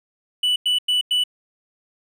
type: tone bursts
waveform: triangle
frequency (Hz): 2967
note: F#7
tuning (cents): +4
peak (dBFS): -15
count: 4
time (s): 0.43-1.238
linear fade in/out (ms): 5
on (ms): 130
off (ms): 96
effects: none